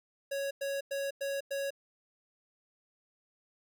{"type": "tone bursts", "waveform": "square", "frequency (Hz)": 554.4, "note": "C#5", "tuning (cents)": 0, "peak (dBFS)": -33, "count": 5, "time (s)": [0.31, 1.706], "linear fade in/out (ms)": 10, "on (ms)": 200, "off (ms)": 99, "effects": []}